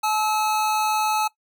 square tone pair together, 858.4 / 1297 Hz, A5 / E6, -43 / -28 cents, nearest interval perfect fifth, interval 715 cents, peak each -22 / -27 dBFS, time 0.03-1.28 s, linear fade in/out 10 ms, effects noise-tail reverb RT60 0.1 s tail -18 dB re dry

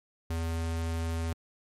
square tone, 82.41 Hz, E2, in tune, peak -30 dBFS, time 0.3-1.33 s, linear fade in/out 5 ms, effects MP3 64 kbps

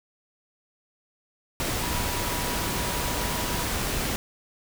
sine tone in noise, 969 Hz, B5, 33 cents flat, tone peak -36 dBFS, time 1.82-3.65 s, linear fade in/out 0 ms, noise pink, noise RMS -28 dBFS, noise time 1.6-4.16 s, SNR -11 dB, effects none

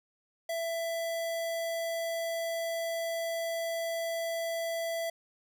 square tone, 665 Hz, E5, 15 cents sharp, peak -32 dBFS, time 0.49-5.1 s, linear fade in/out 5 ms, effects none

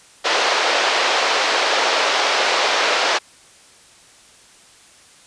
pink band-pass noise, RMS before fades -18 dBFS, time 0.24-3.19 s, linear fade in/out 20 ms, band 470 to 5300 Hz, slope 24 dB/octave, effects white hiss -48 dBFS RMS until 5.26 s + resampled to 22050 Hz

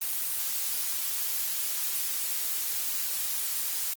blue noise, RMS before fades -30 dBFS, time 0.01-3.94 s, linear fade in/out 10 ms, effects Opus 24 kbps

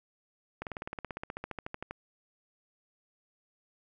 slowing click train, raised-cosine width 0.5 ms, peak -22 dBFS, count 21, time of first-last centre 0.62-1.91 s, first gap 48 ms, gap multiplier 1.03, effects none

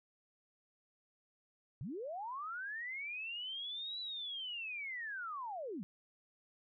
sine linear two-way sweep, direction up then down, 106.1 to 3980 to 164.3 Hz, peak -40 dBFS, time 1.81-5.83 s, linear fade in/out 0 ms, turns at 4 s, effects none

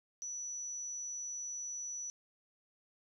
sine tone, 5920 Hz, F#8, in tune, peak -39 dBFS, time 0.22-2.1 s, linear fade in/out 0 ms, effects 13-bit

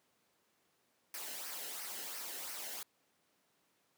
white noise with flanger, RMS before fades -44 dBFS, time 1.14-2.83 s, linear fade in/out 2 ms, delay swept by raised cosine 0.27 to 0.88 ms, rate 2.9 Hz, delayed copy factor -0.5, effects pink hiss -75 dBFS RMS until 3.97 s + high-pass 200 Hz 12 dB/octave

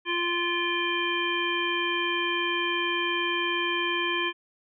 harmonic tone with a mistuned harmonic, 347.3 Hz, F4, 10 cents flat, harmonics 1 / 3 / 5 / 7 / 9, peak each -31 / -31 / -31 / -31 / -31 dBFS, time 0.05-4.33 s, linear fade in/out 50 ms, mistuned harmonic 7, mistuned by -20 cents, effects none

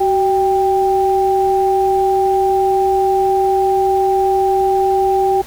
sine tone pair together, 378.4 / 789 Hz, F#4 / G5, +39 / +11 cents, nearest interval octave + minor second, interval 1272 cents, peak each -14 dBFS, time 0-5.42 s, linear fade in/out 10 ms, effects added 60 Hz sine -38 dBFS peak until 5.46 s + pink hiss -37 dBFS RMS until 5.46 s

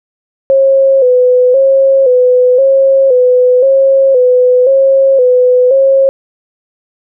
sine tone with vibrato, 520 Hz, C5, 11 cents flat, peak -4 dBFS, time 0.5-6.09 s, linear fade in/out 0 ms, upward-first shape square, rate 0.96 Hz, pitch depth 66 cents each way, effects none

